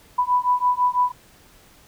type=beating tone pair; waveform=sine; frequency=987.8 / 993.8 Hz; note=B5 / B5; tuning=0 / +11 cents; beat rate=6 Hz; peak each=-20 dBFS; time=0.18-1.12 s; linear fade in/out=10 ms; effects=pink hiss -52 dBFS RMS until 1.87 s